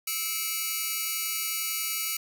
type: tone cluster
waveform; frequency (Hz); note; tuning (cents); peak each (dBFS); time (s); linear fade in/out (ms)
5% pulse; 1301 / 2142 / 2313 / 2899; E6 / C7 / D7 / F#7; -23 / +40 / -27 / -36; -24 / -27 / -22 / -26; 0.07-2.17; 5
effects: none